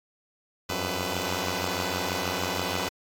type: tone cluster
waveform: 5% pulse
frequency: 88.2 / 94.5 / 499.7 Hz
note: F2 / F#2 / B4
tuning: +18 / +37 / +20 cents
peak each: -21 dBFS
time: 0.69-2.89 s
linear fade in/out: 5 ms
effects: AAC 48 kbps